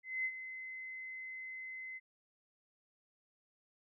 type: tone with ADSR envelope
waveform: sine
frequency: 2050 Hz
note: C7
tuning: 36 cents flat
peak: -32 dBFS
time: 0.03-2 s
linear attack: 220 ms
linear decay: 58 ms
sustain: -11 dB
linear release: 33 ms
effects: none